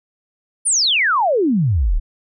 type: exponential sweep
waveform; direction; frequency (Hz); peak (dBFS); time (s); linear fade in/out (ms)
sine; down; 10100 to 30.87; -13; 0.65-2; 20
effects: none